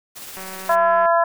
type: noise with tremolo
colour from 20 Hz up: white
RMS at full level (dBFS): -35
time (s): 0.15-0.76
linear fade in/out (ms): 20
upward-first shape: sine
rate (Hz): 16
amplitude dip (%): 30
type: click train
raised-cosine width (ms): 0.5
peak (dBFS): -21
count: 131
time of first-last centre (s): 0.37-1.058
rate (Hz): 189
type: harmonic tone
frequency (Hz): 337.3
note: E4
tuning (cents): +40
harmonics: 2 / 3 / 4 / 5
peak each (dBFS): -16 / -18 / -23 / -25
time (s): 0.69-1.24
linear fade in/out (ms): 5
effects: none